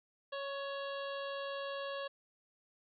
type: harmonic tone with a mistuned harmonic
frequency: 554.4 Hz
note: C#5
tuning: in tune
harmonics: 1 / 2 / 3 / 5 / 6 / 7 / 8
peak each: -40 / -45 / -47 / -51 / -51 / -55 / -57 dBFS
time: 0.32-2.08 s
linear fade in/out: 10 ms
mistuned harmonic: 3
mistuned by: +18 cents
effects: none